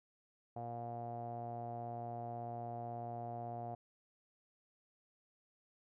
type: tone with low-pass filter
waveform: sawtooth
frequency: 118.1 Hz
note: A#2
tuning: 23 cents sharp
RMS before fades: -44 dBFS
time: 0.56-3.75 s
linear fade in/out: 5 ms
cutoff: 720 Hz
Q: 9.3
effects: none